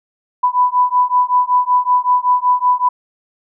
sine beating tone pair, 991 / 996.3 Hz, B5 / B5, +6 / +15 cents, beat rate 5.3 Hz, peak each -14 dBFS, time 0.43-2.89 s, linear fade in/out 10 ms, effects none

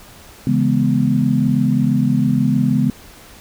sine chord, C# minor seventh, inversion none, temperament equal, 138.59 / 164.81 / 207.7 / 246.9 Hz, C#3 / E3 / G#3 / B3, 0 / 0 / 0 / 0 cents, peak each -18 / -22 / -18 / -17 dBFS, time 0.47-2.9 s, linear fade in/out 2 ms, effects pink hiss -42 dBFS RMS until 3.4 s

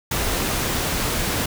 pink noise, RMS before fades -23 dBFS, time 0.11-1.46 s, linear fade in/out 5 ms, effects none

